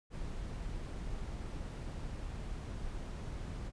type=noise; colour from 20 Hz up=brown; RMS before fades=-41 dBFS; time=0.1-3.72 s; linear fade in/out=50 ms; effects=resampled to 22050 Hz